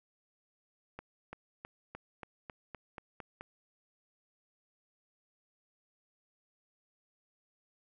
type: accelerating click train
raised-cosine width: 0.5 ms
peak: -28 dBFS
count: 10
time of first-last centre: 0.99-3.41 s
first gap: 340 ms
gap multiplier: 0.94
effects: none